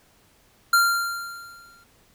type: tone with exponential decay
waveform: square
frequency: 1387 Hz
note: F6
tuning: 12 cents flat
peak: -14 dBFS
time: 0.73-1.84 s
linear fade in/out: 5 ms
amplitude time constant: 240 ms
effects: pink hiss -59 dBFS RMS until 2.14 s